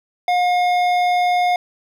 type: tone with hard clipping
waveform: sine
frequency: 716 Hz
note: F5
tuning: 43 cents sharp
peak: -16 dBFS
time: 0.28-1.56 s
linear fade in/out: 2 ms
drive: 11 dB
effects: none